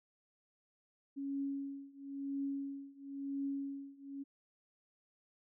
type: tone with tremolo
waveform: sine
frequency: 277.2 Hz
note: C#4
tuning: in tune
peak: -34 dBFS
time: 1.16-4.24 s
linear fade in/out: 20 ms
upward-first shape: triangle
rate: 0.98 Hz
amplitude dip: 95%
effects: none